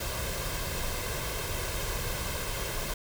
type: noise with comb filter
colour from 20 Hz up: pink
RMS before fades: -33 dBFS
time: 0-2.94 s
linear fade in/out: 5 ms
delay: 1.9 ms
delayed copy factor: +0.55
effects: none